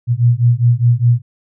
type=beating tone pair; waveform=sine; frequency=117.6 / 122.5 Hz; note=A#2 / B2; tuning=+16 / -14 cents; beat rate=4.9 Hz; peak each=-12 dBFS; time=0.07-1.22 s; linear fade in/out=50 ms; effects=none